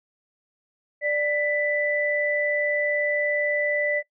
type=tone pair together; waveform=sine; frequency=590.4 / 1986 Hz; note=D5 / B6; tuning=+9 / +9 cents; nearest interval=octave + major sixth; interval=2100 cents; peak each=-24 dBFS; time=1.01-4.03 s; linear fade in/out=50 ms; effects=noise-tail reverb RT60 0.1 s tail -20 dB re dry